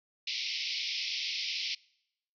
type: band-pass noise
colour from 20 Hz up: white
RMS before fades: -35 dBFS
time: 0.27-1.75 s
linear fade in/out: 5 ms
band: 2100 to 5500 Hz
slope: 96 dB/octave
effects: noise-tail reverb RT60 0.8 s tail -25 dB re dry